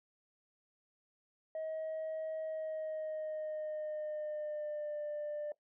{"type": "tone with pitch glide", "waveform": "sine", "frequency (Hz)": [634, 595], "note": ["D#5", "D5"], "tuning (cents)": [32, 22], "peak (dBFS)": -35, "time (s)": [1.55, 5.52], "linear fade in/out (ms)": 2, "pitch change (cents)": -110, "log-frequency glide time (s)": [2.41, 5.01], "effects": ["noise-tail reverb RT60 0.1 s tail -18 dB re dry", "tanh soft clip ceiling -35 dBFS"]}